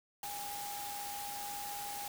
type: tone in noise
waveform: sine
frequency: 816 Hz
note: G#5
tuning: 31 cents flat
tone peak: -42 dBFS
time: 0.23-2.08 s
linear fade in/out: 2 ms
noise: white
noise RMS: -44 dBFS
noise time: 0.23-2.08 s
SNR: -1 dB
effects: none